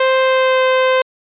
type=tone with pitch glide; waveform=sawtooth; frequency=523.3 to 517.6 Hz; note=C5 to C5; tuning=0 to -19 cents; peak=-7 dBFS; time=0-1.02 s; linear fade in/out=5 ms; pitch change=-19 cents; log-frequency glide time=0.21-0.63 s; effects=resampled to 8000 Hz